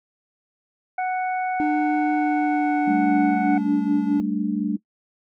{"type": "harmonic tone", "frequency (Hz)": 740, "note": "F#5", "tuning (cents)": 0, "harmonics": [1, 2, 3], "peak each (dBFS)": [-22, -33, -34], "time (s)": [0.98, 3.58], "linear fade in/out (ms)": 5}
{"type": "tone with pitch glide", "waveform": "triangle", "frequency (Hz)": [301, 288.9], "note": ["D4", "D4"], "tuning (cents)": [43, -28], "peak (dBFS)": -18, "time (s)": [1.6, 4.2], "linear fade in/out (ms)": 0, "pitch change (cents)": -71, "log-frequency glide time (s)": [2.18, 3.55]}
{"type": "chord", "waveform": "sine", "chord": "G suspended second", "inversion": "none", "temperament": "equal", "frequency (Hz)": [196, 220, 293.7], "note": ["G3", "A3", "D4"], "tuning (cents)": [0, 0, 0], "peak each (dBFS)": [-26, -25, -25], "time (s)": [2.87, 4.77], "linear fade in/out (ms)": 10}
{"effects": ["noise-tail reverb RT60 0.1 s tail -20 dB re dry"]}